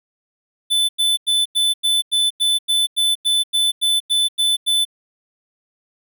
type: tone bursts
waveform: square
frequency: 3510 Hz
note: A7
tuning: 5 cents flat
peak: -15 dBFS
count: 15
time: 0.7-4.852 s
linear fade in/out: 20 ms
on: 190 ms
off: 93 ms
effects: none

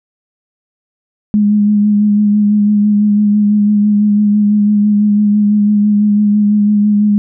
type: tone with vibrato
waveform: sine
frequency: 207.7 Hz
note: G#3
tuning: in tune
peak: -7 dBFS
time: 1.34-7.18 s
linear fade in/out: 0 ms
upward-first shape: sine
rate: 6 Hz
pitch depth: 23 cents each way
effects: none

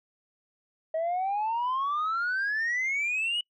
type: exponential sweep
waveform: sine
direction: up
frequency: 632 to 2960 Hz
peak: -24 dBFS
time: 0.94-3.41 s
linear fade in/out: 5 ms
effects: noise-tail reverb RT60 0.1 s tail -26 dB re dry + tanh soft clip ceiling -24 dBFS

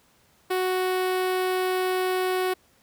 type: tone with notch filter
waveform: sawtooth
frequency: 370.1 Hz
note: F#4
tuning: in tune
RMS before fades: -25 dBFS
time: 0.5-2.54 s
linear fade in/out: 10 ms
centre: 6500 Hz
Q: 1.3
effects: pink hiss -61 dBFS RMS until 2.82 s + high-pass 60 Hz 12 dB/octave

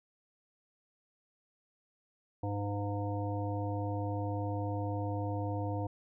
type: harmonic tone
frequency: 101.8 Hz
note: G#2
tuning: 34 cents flat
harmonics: 1 / 3 / 5 / 7 / 9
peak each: -34 / -39 / -41 / -42 / -44 dBFS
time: 2.43-5.87 s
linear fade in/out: 5 ms
effects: none

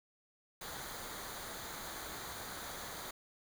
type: noise with comb filter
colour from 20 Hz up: pink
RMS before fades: -45 dBFS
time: 0.61-3.11 s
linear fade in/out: 5 ms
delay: 0.37 ms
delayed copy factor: -0.6
effects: none

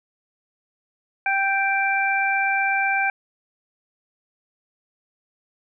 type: harmonic tone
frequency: 784 Hz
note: G5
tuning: in tune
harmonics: 1 / 2 / 3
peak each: -23 / -23 / -23 dBFS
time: 1.26-3.1 s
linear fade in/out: 2 ms
effects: none

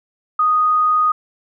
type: tone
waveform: sine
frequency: 1242 Hz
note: D#6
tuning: 3 cents flat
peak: -12 dBFS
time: 0.39-1.12 s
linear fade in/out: 5 ms
effects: none

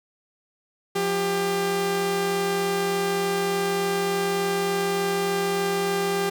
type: tone pair together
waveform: sawtooth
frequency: 177.1 / 397.6 Hz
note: F3 / G4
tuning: +24 / +25 cents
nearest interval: octave + major second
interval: 1401 cents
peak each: -26 / -19 dBFS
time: 0.95-6.3 s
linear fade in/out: 10 ms
effects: none

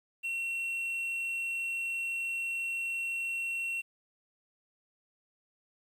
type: tone with quantisation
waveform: triangle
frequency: 2723 Hz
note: F7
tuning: 44 cents flat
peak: -30 dBFS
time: 0.23-3.82 s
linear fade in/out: 20 ms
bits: 10
effects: none

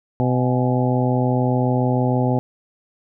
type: harmonic tone with a mistuned harmonic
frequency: 126.4 Hz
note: B2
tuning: 41 cents sharp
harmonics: 1 / 2 / 3 / 4 / 5 / 6 / 7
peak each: -19 / -21 / -27 / -26 / -28 / -29 / -28 dBFS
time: 0.2-2.39 s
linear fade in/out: 0 ms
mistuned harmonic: 7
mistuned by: -81 cents
effects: none

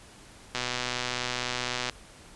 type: click train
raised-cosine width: 0.2 ms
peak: -12 dBFS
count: 168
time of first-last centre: 0.55-1.897 s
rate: 124 Hz
effects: pink hiss -51 dBFS RMS until 2.35 s + resampled to 24000 Hz

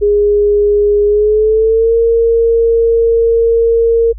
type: tone with pitch glide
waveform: sine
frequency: 412.5 to 460.3 Hz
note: G#4 to A#4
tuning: -12 to -22 cents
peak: -7 dBFS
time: 0.01-4.13 s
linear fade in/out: 20 ms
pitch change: +190 cents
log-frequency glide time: 1.06-1.95 s
effects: added 51 Hz sine -25 dBFS peak until 4.18 s

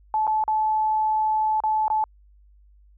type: tone with dropouts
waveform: sine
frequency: 866 Hz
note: A5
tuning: 28 cents flat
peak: -19 dBFS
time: 0.14-2.04 s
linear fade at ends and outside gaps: 1 ms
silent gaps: 0.269-0.276 / 0.439-0.479 / 1.603-1.637 / 1.881-1.901 s
effects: added 50 Hz sine -51 dBFS peak until 2.97 s

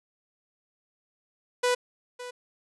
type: tone with echo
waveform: sawtooth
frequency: 493.9 Hz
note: B4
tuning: in tune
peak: -18 dBFS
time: 1.63-1.75 s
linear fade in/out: 10 ms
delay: 560 ms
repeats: 1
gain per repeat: -15 dB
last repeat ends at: 2.31 s
effects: resampled to 24000 Hz

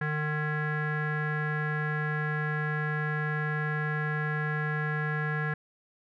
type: tone with low-pass filter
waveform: square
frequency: 151.7 Hz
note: D#3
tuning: 44 cents flat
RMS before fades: -30 dBFS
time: 0.01-5.54 s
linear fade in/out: 5 ms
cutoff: 1700 Hz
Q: 7.5
effects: none

